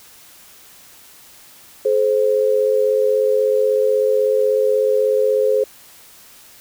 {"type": "tone pair together", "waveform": "sine", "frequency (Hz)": [427, 523.3], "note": ["G#4", "C5"], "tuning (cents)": [48, 0], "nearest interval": "major third", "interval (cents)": 352, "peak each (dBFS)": -16, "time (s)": [1.85, 5.64], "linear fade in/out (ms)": 5, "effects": ["white hiss -45 dBFS RMS until 6.6 s"]}